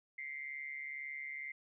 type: tone with amplitude modulation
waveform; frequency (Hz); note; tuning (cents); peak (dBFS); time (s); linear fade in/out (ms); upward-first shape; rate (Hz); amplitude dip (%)
sine; 2089; C7; -3; -38; 0.18-1.52; 5; sine; 142; 70
effects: none